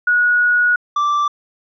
sine / triangle tone pair in turn, 1457 / 1171.5 Hz, F#6 / D6, -27 / -5 cents, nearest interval major third, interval 378 cents, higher first, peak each -11 / -12 dBFS, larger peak first, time 0.07-0.76 / 0.96-1.28 s, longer first, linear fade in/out 5 ms, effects resampled to 16000 Hz

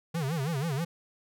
square tone with vibrato, 150 Hz, D3, 37 cents sharp, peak -29 dBFS, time 0.14-0.85 s, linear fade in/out 10 ms, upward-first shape sine, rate 6.2 Hz, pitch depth 230 cents each way, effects none

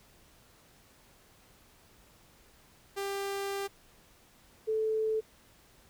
sawtooth / sine tone pair in turn, 396.2 / 437.8 Hz, G4 / A4, +18 / -9 cents, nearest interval major second, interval 173 cents, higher second, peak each -29 / -27 dBFS, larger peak second, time 2.96-3.68 / 4.67-5.21 s, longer first, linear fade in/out 20 ms, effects pink hiss -61 dBFS RMS until 5.89 s

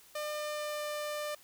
sawtooth tone with pitch glide, 601 to 596.8 Hz, D5 to D5, +40 to +28 cents, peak -31 dBFS, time 0.15-1.35 s, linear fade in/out 5 ms, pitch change -12 cents, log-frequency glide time 0.42-0.85 s, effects white hiss -59 dBFS RMS until 1.43 s

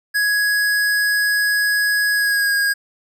square tone with pitch glide, 1668 to 1634.6 Hz, G#6 to G#6, +7 to -28 cents, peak -16 dBFS, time 0.14-2.74 s, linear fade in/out 20 ms, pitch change -35 cents, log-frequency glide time 2.14-2.53 s, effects none

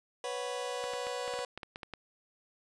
sawtooth chord, B suspended second, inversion none, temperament just, 493.9 / 555.6 / 740.8 Hz, B4 / C#5 / F#5, 0 / +4 / +2 cents, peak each -33 / -36 / -38 dBFS, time 0.24-1.45 s, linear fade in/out 2 ms
clicks, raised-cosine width 0.3 ms, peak -25 dBFS, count 11, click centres 0.84 / 0.936 / 1.069 / 1.279 / 1.338 / 1.39 / 1.576 / 1.632 / 1.759 / 1.832 / 1.937 s
effects resampled to 22050 Hz

